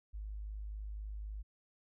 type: tone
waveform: sine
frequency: 51.91 Hz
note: G#1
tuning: in tune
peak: -40 dBFS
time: 0.13-1.43 s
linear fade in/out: 20 ms
effects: none